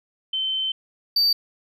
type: tone pair in turn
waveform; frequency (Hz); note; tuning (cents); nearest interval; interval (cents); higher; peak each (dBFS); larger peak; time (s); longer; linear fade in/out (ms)
sine / triangle; 3083 / 4619; G7 / D8; -29 / -30; perfect fifth; 699; second; -22 / -15; second; 0.33-0.72 / 1.16-1.33; first; 5
effects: none